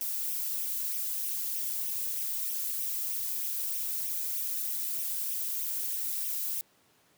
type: noise with flanger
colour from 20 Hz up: violet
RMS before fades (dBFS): -33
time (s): 0.01-6.61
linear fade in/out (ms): 0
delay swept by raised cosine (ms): 0.33 to 2.03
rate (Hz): 3.2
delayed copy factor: +0.6
effects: pink hiss -65 dBFS RMS until 7.17 s + high-pass 150 Hz 12 dB/octave